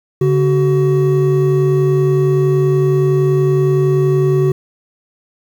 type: tone pair together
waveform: triangle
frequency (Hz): 142.2 / 375.9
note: C#3 / F#4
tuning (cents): +45 / +27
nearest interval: octave + perfect fourth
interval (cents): 1682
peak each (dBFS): -11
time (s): 0.21-4.52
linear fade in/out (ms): 5
effects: 7-bit